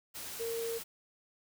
sine tone in noise, 460 Hz, A#4, 23 cents flat, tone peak -34 dBFS, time 0.39-0.79 s, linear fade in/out 20 ms, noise white, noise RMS -43 dBFS, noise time 0.14-0.84 s, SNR +6 dB, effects none

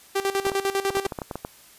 sawtooth tone with tremolo, 392 Hz, G4, in tune, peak -17 dBFS, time 0.15-1.07 s, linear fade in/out 10 ms, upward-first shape square, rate 10 Hz, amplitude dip 75%
clicks, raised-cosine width 1 ms, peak -16 dBFS, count 11, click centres 0.467 / 0.518 / 0.904 / 0.97 / 1.064 / 1.122 / 1.188 / 1.218 / 1.312 / 1.356 / 1.449 s
effects white hiss -51 dBFS RMS until 1.78 s + resampled to 32000 Hz

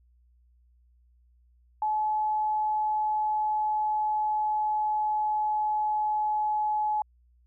sine tone with pitch glide, 856 to 850.1 Hz, A5 to G#5, -48 to +40 cents, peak -24 dBFS, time 1.82-7.02 s, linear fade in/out 2 ms, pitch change -12 cents, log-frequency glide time 2.16-6.67 s, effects added 60 Hz sine -59 dBFS peak until 7.46 s

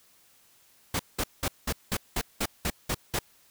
pink noise bursts, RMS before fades -28 dBFS, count 10, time 0.94-3.19 s, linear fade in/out 5 ms, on 54 ms, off 190 ms, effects white hiss -61 dBFS RMS until 3.5 s

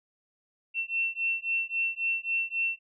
sine beating tone pair, 2700 / 2703.7 Hz, E7 / E7, +41 / +43 cents, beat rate 3.7 Hz, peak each -30 dBFS, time 0.74-2.79 s, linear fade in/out 50 ms, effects none

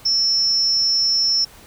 sine tone with amplitude modulation, 5400 Hz, E8, 41 cents sharp, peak -12 dBFS, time 0.05-1.45 s, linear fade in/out 10 ms, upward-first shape sine, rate 269 Hz, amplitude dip 65%, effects pink hiss -45 dBFS RMS until 1.66 s

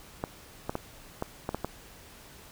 clicks, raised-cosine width 1 ms, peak -16 dBFS, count 7, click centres 0.239 / 0.695 / 0.754 / 1.224 / 1.491 / 1.546 / 1.646 s, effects pink hiss -51 dBFS RMS until 2.51 s

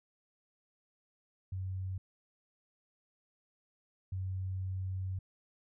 sine tone pair in turn, 94 / 94 Hz, F#2 / F#2, +28 / +28 cents, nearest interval unison, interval 0 cents, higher neither, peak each -35 / -34 dBFS, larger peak second, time 1.52-1.98 / 4.12-5.19 s, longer second, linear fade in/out 5 ms, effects none

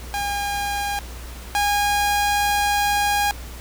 sawtooth tone pair in turn, 811 / 818.1 Hz, G#5 / G#5, -41 / -26 cents, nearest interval unison, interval 15 cents, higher second, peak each -19 / -14 dBFS, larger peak second, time 0.14-0.99 / 1.55-3.31 s, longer second, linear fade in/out 0 ms, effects added 60 Hz sine -34 dBFS peak until 3.6 s + pink hiss -40 dBFS RMS until 3.6 s

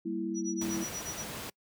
sine chord, E diminished, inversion first, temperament equal, 196 / 233.1 / 329.6 Hz, G3 / Bb3 / E4, 0 / 0 / 0 cents, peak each -37 / -38 / -33 dBFS, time 0.05-0.84 s, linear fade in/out 10 ms
sine tone with tremolo, 5850 Hz, F#8, 21 cents flat, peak -35 dBFS, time 0.34-1.25 s, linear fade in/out 50 ms, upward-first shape sine, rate 8.3 Hz, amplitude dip 100%
pink noise, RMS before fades -40 dBFS, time 0.61-1.5 s, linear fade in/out 5 ms
effects noise-tail reverb RT60 0.1 s tail -26 dB re dry + high-pass 80 Hz 12 dB/octave

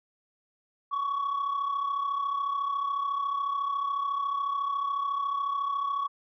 sine tone pair together, 1093 / 1127 Hz, C#6 / C#6, -25 / +28 cents, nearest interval minor second, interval 53 cents, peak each -32 / -26 dBFS, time 0.91-6.08 s, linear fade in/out 20 ms, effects tanh soft clip ceiling -24 dBFS

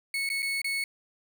35% pulse tone with dropouts, 2205 Hz, C#7, 10 cents flat, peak -26 dBFS, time 0.14-0.84 s, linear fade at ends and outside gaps 2 ms, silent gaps 0.291-0.3 / 0.422-0.427 / 0.617-0.644 s, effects none

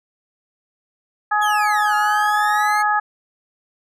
harmonic tone, 420 Hz, G#4, 19 cents sharp, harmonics 2 / 3 / 4, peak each -18 / -20 / -21 dBFS, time 1.31-3 s, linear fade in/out 10 ms
sawtooth exponential two-way sweep, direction down then up, 3436 to 1396.9 to 2173 Hz, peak -24 dBFS, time 1.41-2.83 s, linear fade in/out 20 ms, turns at 1.95 s
effects resampled to 32000 Hz

